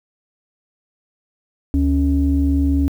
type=tone pair together; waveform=sine; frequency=73.49 / 277.2 Hz; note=D2 / C#4; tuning=+2 / 0 cents; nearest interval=octave + major seventh; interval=2298 cents; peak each=-15 / -16 dBFS; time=1.74-2.88 s; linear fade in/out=0 ms; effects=tanh soft clip ceiling -7 dBFS + 8-bit